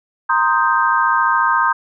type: chord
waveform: sine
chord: C minor seventh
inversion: third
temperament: equal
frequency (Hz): 932.3 / 1046.5 / 1244.5 / 1568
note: Bb5 / C6 / Eb6 / G6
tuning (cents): 0 / 0 / 0 / 0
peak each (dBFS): -18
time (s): 0.29-1.73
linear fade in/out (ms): 10
effects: none